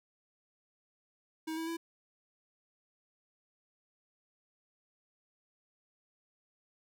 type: tone with pitch steps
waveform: square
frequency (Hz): 318.6 / 325.3 / 332.1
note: D#4 / E4 / E4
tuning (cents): +41 / -23 / +13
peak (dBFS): -36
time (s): 1.47-1.77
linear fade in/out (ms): 10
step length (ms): 100
effects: none